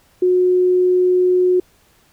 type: tone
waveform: sine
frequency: 363.8 Hz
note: F#4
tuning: 29 cents flat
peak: -11 dBFS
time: 0.22-1.6 s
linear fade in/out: 5 ms
effects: pink hiss -55 dBFS RMS until 2.12 s